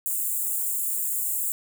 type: high-pass noise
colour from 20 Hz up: white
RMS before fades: -27 dBFS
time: 0.06-1.52 s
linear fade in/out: 0 ms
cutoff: 7100 Hz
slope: 96 dB/octave
effects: none